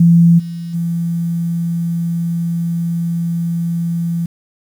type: tone with level steps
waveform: sine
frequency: 169.3 Hz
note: E3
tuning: 46 cents sharp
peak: -5 / -22 / -15 dBFS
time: 0-4.26 s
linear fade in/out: 5 ms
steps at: 0.38 / 0.73 s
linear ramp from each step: 20 ms
effects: 7-bit